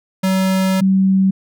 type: tone pair in turn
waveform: square / sine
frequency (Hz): 189.4 / 191.38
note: F#3 / G3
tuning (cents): +41 / -41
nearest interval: unison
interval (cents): 18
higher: second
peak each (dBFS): -14 / -10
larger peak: second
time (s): 0.23-0.81 / 0.81-1.31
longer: first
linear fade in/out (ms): 10
effects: none